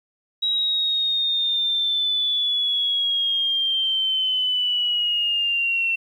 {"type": "linear sweep", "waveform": "sine", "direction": "down", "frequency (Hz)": [3850, 2699], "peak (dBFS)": -19, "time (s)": [0.42, 5.96], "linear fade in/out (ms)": 10, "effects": ["9-bit"]}